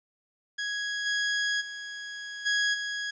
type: tone with level steps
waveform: sawtooth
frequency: 1661.2 Hz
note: G#6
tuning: in tune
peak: -26 / -22 / -33 / -20 / -27 dBFS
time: 0.58-3.11 s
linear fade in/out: 10 ms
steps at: 1.05 / 1.6 / 2.45 / 2.73 s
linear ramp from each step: 20 ms
effects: resampled to 16000 Hz + 10-bit